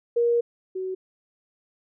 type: tone pair in turn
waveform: sine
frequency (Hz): 472.4 / 374.9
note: A#4 / F#4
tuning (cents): +23 / +23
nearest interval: major third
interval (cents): 400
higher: first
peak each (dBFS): -18 / -27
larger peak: first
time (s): 0.16-0.41 / 0.75-0.95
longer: first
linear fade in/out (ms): 10
effects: none